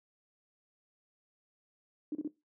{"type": "tone bursts", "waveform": "sine", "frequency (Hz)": 300.1, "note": "D4", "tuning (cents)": 38, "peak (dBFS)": -31, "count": 3, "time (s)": [2.12, 2.276], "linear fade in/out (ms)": 2, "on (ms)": 30, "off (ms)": 33, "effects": ["noise-tail reverb RT60 0.2 s tail -17 dB re dry", "high-pass 200 Hz 12 dB/octave"]}